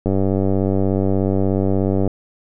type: click train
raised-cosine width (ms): 2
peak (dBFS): -6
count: 196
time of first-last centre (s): 0.06-2.077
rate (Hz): 96.7
effects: none